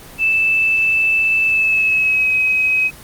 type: tone with pitch glide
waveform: sine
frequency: 2637 to 2537 Hz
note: E7 to D#7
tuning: 0 to +33 cents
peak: -12 dBFS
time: 0.18-2.91 s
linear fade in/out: 50 ms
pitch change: -67 cents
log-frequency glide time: 1.44-2.31 s
effects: pink hiss -38 dBFS RMS until 3.03 s + Opus 24 kbps